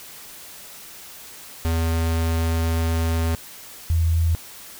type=tone pair in turn; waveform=square / sine; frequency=82.2 / 82.49 Hz; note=E2 / E2; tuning=-4 / +2 cents; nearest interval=unison; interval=6 cents; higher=second; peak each=-20 / -16 dBFS; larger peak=second; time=1.65-3.35 / 3.9-4.35 s; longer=first; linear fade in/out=0 ms; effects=white hiss -41 dBFS RMS until 4.79 s